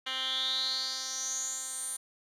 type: tone with band-pass filter sweep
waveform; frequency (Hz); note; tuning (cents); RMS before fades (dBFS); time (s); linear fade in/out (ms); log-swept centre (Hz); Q
10% pulse; 261.6; C4; 0; -34; 0.06-1.97; 10; 2800 to 9600; 7.4
effects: none